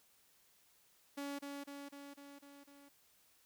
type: tone with echo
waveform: sawtooth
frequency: 282.5 Hz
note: C#4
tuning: 33 cents sharp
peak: -37 dBFS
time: 1.17-1.39 s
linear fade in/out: 10 ms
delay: 250 ms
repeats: 6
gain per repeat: -3 dB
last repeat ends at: 2.89 s
effects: white hiss -70 dBFS RMS until 3.45 s